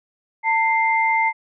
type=tone pair together; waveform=sine; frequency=897.5 / 2093 Hz; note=A5 / C7; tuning=+34 / 0 cents; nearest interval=octave + minor third; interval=1466 cents; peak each=-18 / -19 dBFS; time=0.43-1.33 s; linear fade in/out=50 ms; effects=none